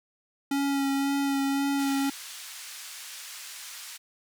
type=tone with vibrato; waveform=square; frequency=277.2 Hz; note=C#4; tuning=in tune; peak=-25 dBFS; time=0.51-2.1 s; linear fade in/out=5 ms; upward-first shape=sine; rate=1.9 Hz; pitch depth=16 cents each way
type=band-pass noise; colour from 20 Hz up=white; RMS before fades=-42 dBFS; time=1.78-3.98 s; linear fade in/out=20 ms; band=1400 to 9100 Hz; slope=12 dB/octave
effects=none